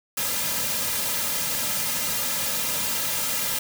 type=noise with comb filter; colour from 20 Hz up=white; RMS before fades=-26 dBFS; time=0.17-3.59 s; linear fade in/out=5 ms; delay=2.7 ms; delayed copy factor=-0.75; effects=none